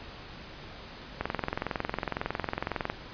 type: click train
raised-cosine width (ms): 0.5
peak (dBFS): -14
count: 38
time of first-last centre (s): 1.21-2.899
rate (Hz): 21.9
effects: pink hiss -45 dBFS RMS until 3.13 s + resampled to 11025 Hz

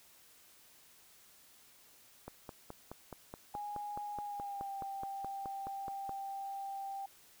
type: click train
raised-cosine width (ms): 1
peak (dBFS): -30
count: 19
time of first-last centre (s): 2.28-6.094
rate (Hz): 4.72
type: tone with pitch glide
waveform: sine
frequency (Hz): 826 to 787.3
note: G#5 to G5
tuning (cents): -10 to +7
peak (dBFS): -39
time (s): 3.54-7.06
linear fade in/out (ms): 5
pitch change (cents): -83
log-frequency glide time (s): 4.21-4.73
effects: white hiss -62 dBFS RMS until 7.4 s

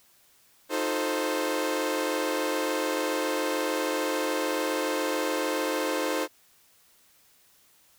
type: chord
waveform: sawtooth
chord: F dominant seventh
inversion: third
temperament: equal with one note detuned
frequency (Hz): 311.1 / 358 / 440 / 523.3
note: Eb4 / F4 / A4 / C5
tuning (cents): 0 / +43 / 0 / 0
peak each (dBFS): -27 / -31 / -29 / -26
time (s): 0.69-6.28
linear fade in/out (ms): 50
effects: white hiss -61 dBFS RMS until 7.98 s

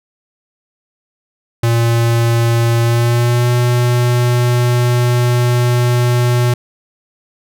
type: tone with pitch glide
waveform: square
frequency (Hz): 116.7 to 122.01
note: A#2 to B2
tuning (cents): +2 to -21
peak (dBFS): -11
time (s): 1.63-6.54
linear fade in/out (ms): 5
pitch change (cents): +77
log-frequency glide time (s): 2.82-3.5
effects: none

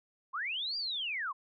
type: linear two-way sweep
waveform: sine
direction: up then down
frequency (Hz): 982 to 4835 to 982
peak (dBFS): -33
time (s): 0.33-1.33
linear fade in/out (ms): 20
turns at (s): 0.77
effects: none

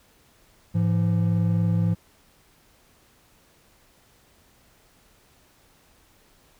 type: tone pair together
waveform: triangle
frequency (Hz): 106.29 / 170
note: G#2 / F3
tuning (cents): +41 / -46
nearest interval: minor sixth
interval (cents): 813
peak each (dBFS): -20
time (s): 0.74-1.95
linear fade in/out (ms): 20
effects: pink hiss -59 dBFS RMS until 6.59 s

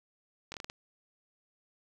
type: slowing click train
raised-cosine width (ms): 0.2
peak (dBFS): -23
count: 6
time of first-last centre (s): 0.52-0.699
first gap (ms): 21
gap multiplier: 1.27
effects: 9-bit

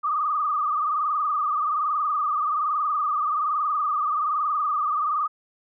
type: tone with frequency modulation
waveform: sine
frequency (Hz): 1206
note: D6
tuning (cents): +46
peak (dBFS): -21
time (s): 0.03-5.28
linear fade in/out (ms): 20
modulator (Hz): 21.2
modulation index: 2.8
effects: none

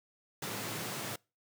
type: high-pass noise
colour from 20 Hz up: pink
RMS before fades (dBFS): -39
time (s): 0.42-1.16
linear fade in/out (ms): 5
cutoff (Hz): 100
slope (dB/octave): 96
effects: noise-tail reverb RT60 0.3 s tail -26 dB re dry

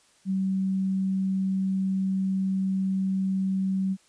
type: tone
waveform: sine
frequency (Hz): 191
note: G3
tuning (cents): -45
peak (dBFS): -23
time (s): 0.25-3.97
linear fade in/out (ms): 50
effects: white hiss -61 dBFS RMS until 4.08 s + resampled to 22050 Hz

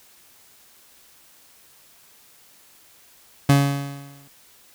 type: tone with exponential decay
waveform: 30% pulse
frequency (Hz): 140.5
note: C#3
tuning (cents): +24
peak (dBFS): -8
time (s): 3.49-4.28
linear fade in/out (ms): 5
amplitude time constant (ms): 170
effects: white hiss -53 dBFS RMS until 4.74 s

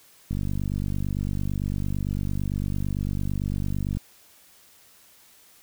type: click train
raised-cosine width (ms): 5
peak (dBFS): -16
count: 180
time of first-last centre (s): 0.31-3.971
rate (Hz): 48.9
effects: white hiss -55 dBFS RMS until 5.62 s

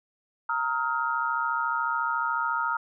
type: tone cluster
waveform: sine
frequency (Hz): 928 / 1270 / 1404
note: A#5 / D#6 / F6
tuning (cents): -8 / +35 / +9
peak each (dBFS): -29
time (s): 0.49-2.77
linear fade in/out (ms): 5
effects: none

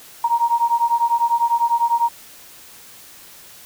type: beating tone pair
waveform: sine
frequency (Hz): 932.3 / 942.3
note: A#5 / A#5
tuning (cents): 0 / +18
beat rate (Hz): 10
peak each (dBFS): -18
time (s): 0.24-2.09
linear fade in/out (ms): 5
effects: white hiss -43 dBFS RMS until 3.65 s

